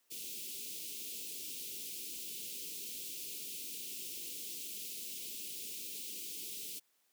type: band-stop noise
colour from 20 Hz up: white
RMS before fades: -44 dBFS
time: 0.1-6.8 s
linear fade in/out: 20 ms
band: 470 to 2500 Hz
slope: 48 dB/octave
effects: white hiss -75 dBFS RMS until 7.12 s + high-pass 200 Hz 12 dB/octave